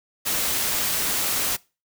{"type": "noise", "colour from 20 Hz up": "white", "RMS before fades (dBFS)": -24, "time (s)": [0.25, 1.57], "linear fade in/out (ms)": 20, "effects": ["noise-tail reverb RT60 0.3 s tail -23 dB re dry"]}